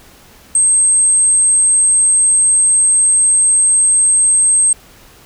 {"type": "tone", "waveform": "sine", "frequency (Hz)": 8372, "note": "C9", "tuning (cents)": 0, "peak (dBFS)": -6, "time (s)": [0.55, 4.73], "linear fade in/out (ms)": 2, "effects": ["tanh soft clip ceiling -6 dBFS", "pink hiss -43 dBFS RMS until 5.25 s"]}